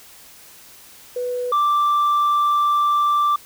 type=tone pair in turn; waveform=sine; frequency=493.9 / 1174.7 Hz; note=B4 / D6; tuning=0 / 0 cents; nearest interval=octave + minor third; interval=1500 cents; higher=second; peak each=-21 / -12 dBFS; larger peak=second; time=1.16-1.52 / 1.52-3.36 s; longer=second; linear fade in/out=5 ms; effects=tanh soft clip ceiling -14 dBFS + white hiss -45 dBFS RMS until 3.45 s

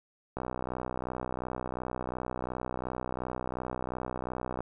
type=click train; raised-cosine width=1 ms; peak=-20 dBFS; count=267; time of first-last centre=0.37-4.606 s; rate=62.8 Hz; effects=none

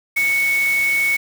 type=tone in noise; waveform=sine; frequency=2217 Hz; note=C#7; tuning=in tune; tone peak=-15 dBFS; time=0.16-1.17 s; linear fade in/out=10 ms; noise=white; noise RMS=-30 dBFS; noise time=0.16-1.17 s; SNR=+12 dB; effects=none

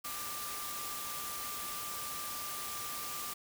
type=tone in noise; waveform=sine; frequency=1185 Hz; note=D6; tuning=15 cents sharp; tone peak=-44 dBFS; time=0.04-3.34 s; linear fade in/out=10 ms; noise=white; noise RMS=-41 dBFS; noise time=0.04-3.34 s; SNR=-6 dB; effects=none

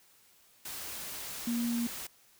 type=tone in noise; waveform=sine; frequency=235.6 Hz; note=A#3; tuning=19 cents sharp; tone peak=-29 dBFS; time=1.47-1.87 s; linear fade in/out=5 ms; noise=white; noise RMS=-41 dBFS; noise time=0.65-2.07 s; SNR=+9 dB; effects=white hiss -63 dBFS RMS until 2.39 s

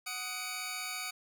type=tone cluster; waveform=15% pulse; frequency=740 / 1247 / 2275 Hz; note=F#5 / D#6 / C#7; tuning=0 / +3 / +44 cents; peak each=-38 / -36 / -32 dBFS; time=0.06-1.11 s; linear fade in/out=10 ms; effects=none

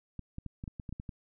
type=clicks; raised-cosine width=5 ms; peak=-27 dBFS; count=10; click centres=0.193 / 0.384 / 0.463 / 0.639 / 0.678 / 0.798 / 0.892 / 0.926 / 0.999 / 1.092 s; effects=none

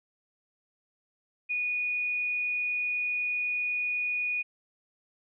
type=tone; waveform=sine; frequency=2463 Hz; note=D#7; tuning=18 cents flat; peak=-27 dBFS; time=1.49-4.43 s; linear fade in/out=20 ms; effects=none

